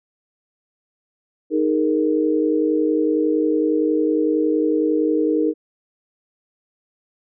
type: chord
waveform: sine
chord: D# suspended fourth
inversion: none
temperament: equal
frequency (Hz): 311.1 / 415.3 / 466.2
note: D#4 / G#4 / A#4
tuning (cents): 0 / 0 / 0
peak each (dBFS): -18 / -23 / -21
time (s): 1.5-5.54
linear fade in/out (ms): 50
effects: none